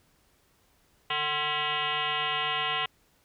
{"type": "tone with frequency modulation", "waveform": "sine", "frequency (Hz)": 1959, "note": "B6", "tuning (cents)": -15, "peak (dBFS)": -26, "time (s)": [1.1, 2.86], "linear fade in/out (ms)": 5, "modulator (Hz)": 302, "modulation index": 4.3, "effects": ["pink hiss -66 dBFS RMS until 3.24 s"]}